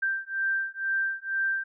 sine beating tone pair, 1571 / 1573.1 Hz, G6 / G6, +3 / +6 cents, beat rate 2.1 Hz, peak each -29 dBFS, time 0.02-1.64 s, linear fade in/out 10 ms, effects none

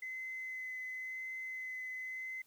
sine tone with vibrato, 2040 Hz, C7, 44 cents flat, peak -39 dBFS, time 0.02-2.42 s, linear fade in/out 5 ms, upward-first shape sine, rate 0.95 Hz, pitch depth 10 cents each way, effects tanh soft clip ceiling -35 dBFS + white hiss -70 dBFS RMS until 2.46 s

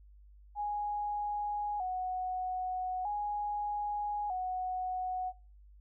sine tone with vibrato, 782 Hz, G5, 4 cents flat, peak -32 dBFS, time 0.55-5.33 s, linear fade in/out 50 ms, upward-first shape square, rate 0.4 Hz, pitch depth 100 cents each way, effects noise-tail reverb RT60 0.4 s tail -23 dB re dry + added 50 Hz sine -54 dBFS peak until 5.8 s

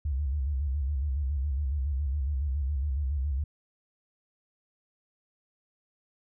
sine tone with vibrato, 69.7 Hz, C#2, 10 cents sharp, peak -26 dBFS, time 0.05-3.44 s, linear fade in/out 5 ms, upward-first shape square, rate 7.2 Hz, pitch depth 110 cents each way, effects none

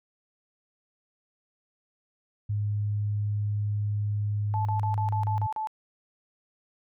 sine tone, 103.83 Hz, G#2, in tune, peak -25 dBFS, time 2.49-5.47 s, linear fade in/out 10 ms
sine tone bursts, 870 Hz, A5, 20 cents flat, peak -28 dBFS, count 8, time 4.54-5.672 s, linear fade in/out 0 ms, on 110 ms, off 36 ms
effects none

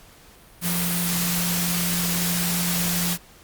sine tone in noise, 174.4 Hz, F3, 2 cents flat, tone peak -25 dBFS, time 0.61-3.18 s, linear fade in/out 50 ms, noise white, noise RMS -25 dBFS, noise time 0.61-3.18 s, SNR -3 dB, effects pink hiss -50 dBFS RMS until 3.43 s + Opus 48 kbps

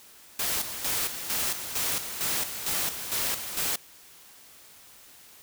white noise with tremolo, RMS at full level -28 dBFS, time 0.39-3.76 s, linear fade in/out 5 ms, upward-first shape square, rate 2.2 Hz, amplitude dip 60%, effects white hiss -52 dBFS RMS until 5.42 s

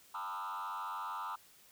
sine tone with frequency modulation, 1100 Hz, C#6, 14 cents flat, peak -35 dBFS, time 0.14-1.36 s, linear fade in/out 10 ms, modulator 94.8 Hz, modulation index 2.6, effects tanh soft clip ceiling -37 dBFS + white hiss -62 dBFS RMS until 1.71 s

